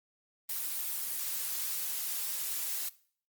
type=noise; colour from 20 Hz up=blue; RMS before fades=-35 dBFS; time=0.49-2.89 s; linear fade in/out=5 ms; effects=noise-tail reverb RT60 0.5 s tail -20 dB re dry + Opus 24 kbps